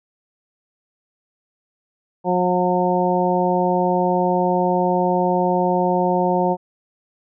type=harmonic tone; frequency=180 Hz; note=F#3; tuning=47 cents flat; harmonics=1 / 2 / 3 / 4 / 5; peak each=-22 / -22 / -22 / -22 / -22 dBFS; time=2.24-6.57 s; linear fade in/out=50 ms; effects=none